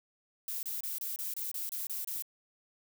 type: noise bursts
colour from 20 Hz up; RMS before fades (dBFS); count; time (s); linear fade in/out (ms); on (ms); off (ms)
violet; -37; 10; 0.48-2.223; 2; 150; 27
effects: none